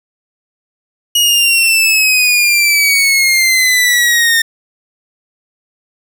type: exponential sweep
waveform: sawtooth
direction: down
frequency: 2900 to 1820 Hz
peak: -5 dBFS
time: 1.15-4.42 s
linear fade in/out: 5 ms
effects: none